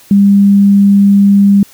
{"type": "tone", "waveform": "sine", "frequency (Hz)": 200, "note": "G3", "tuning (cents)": 35, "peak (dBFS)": -3, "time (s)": [0.11, 1.63], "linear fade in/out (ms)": 2, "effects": ["white hiss -41 dBFS RMS until 1.73 s"]}